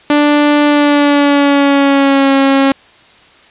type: tone with pitch glide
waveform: sawtooth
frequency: 293.9 to 272.6 Hz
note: D4 to C#4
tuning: +1 to -29 cents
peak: -3 dBFS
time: 0.1-2.72 s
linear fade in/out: 2 ms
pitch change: -130 cents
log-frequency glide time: 0.66-2.33 s
effects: white hiss -43 dBFS RMS until 3.5 s + resampled to 8000 Hz